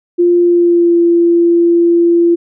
sine tone with pitch glide, 349.2 to 341.6 Hz, F4 to F4, 0 to -38 cents, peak -6 dBFS, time 0.18-2.36 s, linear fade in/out 20 ms, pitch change -38 cents, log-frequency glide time 0.4-0.98 s, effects none

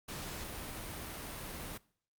pink noise, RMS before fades -43 dBFS, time 0.08-1.78 s, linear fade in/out 10 ms, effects noise-tail reverb RT60 0.5 s tail -21 dB re dry + Opus 48 kbps

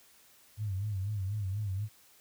sine tone with vibrato, 100.3 Hz, G2, 40 cents sharp, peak -31 dBFS, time 0.57-1.89 s, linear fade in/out 50 ms, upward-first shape sine, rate 4.1 Hz, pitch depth 120 cents each way, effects white hiss -61 dBFS RMS until 2.2 s

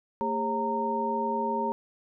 sine tone cluster, 227.5 / 405.2 / 542 / 922 Hz, A#3 / G#4 / C#5 / A#5, -42 / -43 / -39 / -19 cents, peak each -33 / -33 / -35 / -28 dBFS, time 0.21-1.72 s, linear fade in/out 0 ms, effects none

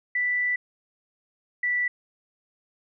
sine tone pair in turn, 1975.5 / 1965.1 Hz, B6 / B6, 0 / -9 cents, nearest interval unison, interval 9 cents, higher first, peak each -22 dBFS, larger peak neither, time 0.15-0.56 / 1.63-1.88 s, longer first, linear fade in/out 5 ms, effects none

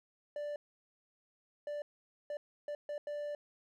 triangle tone bursts at uneven times, 587.3 Hz, D5, in tune, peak -35 dBFS, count 6, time 0.36-0.56 / 1.67-1.82 / 2.3-2.37 / 2.68-2.75 / 2.89-2.98 / 3.07-3.35 s, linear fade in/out 2 ms, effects none

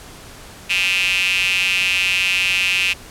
square tone with high-pass filter, 92.7 Hz, F#2, 4 cents sharp, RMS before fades -18 dBFS, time 0.69-2.94 s, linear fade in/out 20 ms, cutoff 2600 Hz, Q 8.8, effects pink hiss -39 dBFS RMS until 3.1 s + low-pass 12000 Hz 12 dB/octave

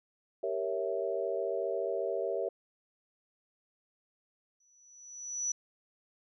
sine chord, G diminished seventh, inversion none, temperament equal, 392 / 466.2 / 554.4 / 659.3 Hz, G4 / Bb4 / Db5 / Fb5, 0 / 0 / 0 / 0 cents, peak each -36 dBFS, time 0.43-2.49 s, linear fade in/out 5 ms
sine tone with exponential growth, 5920 Hz, F#8, in tune, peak -28 dBFS, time 4.6-5.52 s, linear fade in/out 5 ms, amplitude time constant 200 ms
effects none

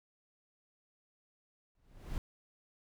brown noise with exponential growth, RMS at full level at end -35 dBFS, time 1.75-2.18 s, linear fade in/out 1 ms, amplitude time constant 92 ms, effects none

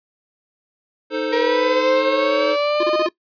square chord, A diminished, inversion second, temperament equal, 311.1 / 440 / 523.3 Hz, Eb4 / A4 / C5, 0 / 0 / 0 cents, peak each -26 / -25 / -25 dBFS, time 1.1-2.57 s, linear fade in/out 50 ms
35% pulse linear sweep, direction up, 470.7 to 622.3 Hz, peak -15 dBFS, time 1.32-3.07 s, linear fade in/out 10 ms
square tone bursts, 349.2 Hz, F4, in tune, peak -20 dBFS, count 5, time 2.8-3.089 s, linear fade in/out 5 ms, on 33 ms, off 31 ms
effects noise-tail reverb RT60 0.1 s tail -20 dB re dry + resampled to 11025 Hz

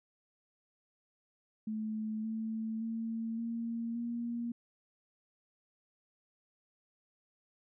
sine tone with pitch steps, 217.1 / 221.7 / 226.3 / 231.1 / 235.9 Hz, A3 / A3 / A3 / A#3 / A#3, -23 / +13 / +49 / -15 / +21 cents, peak -34 dBFS, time 1.67-4.52 s, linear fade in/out 5 ms, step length 570 ms, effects none

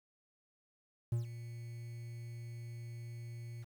triangle tone with ADSR envelope, 117.6 Hz, A#2, 16 cents sharp, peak -27 dBFS, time 1.12-3.65 s, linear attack 4 ms, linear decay 130 ms, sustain -14 dB, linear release 26 ms, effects 10-bit

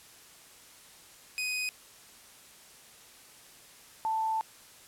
sawtooth / sine tone pair in turn, 2500 / 883.9 Hz, D#7 / A5, +8 / +8 cents, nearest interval octave + tritone, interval 1800 cents, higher first, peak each -27 dBFS, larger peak neither, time 1.38-1.69 / 4.05-4.41 s, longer second, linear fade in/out 0 ms, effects white hiss -54 dBFS RMS until 4.87 s + low-pass 12000 Hz 12 dB/octave

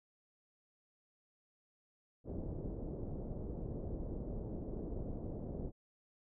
pink low-pass noise, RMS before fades -42 dBFS, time 2.24-5.72 s, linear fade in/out 50 ms, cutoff 540 Hz, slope 24 dB/octave, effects none

